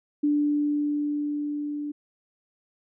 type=tone with level ramp; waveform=sine; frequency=293.7 Hz; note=D4; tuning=in tune; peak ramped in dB=-19 to -29 dBFS; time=0.23-1.92 s; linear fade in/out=10 ms; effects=none